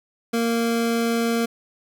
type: tone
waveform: 25% pulse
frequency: 231.6 Hz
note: A#3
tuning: 11 cents flat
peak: -16 dBFS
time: 0.33-1.46 s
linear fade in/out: 10 ms
effects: none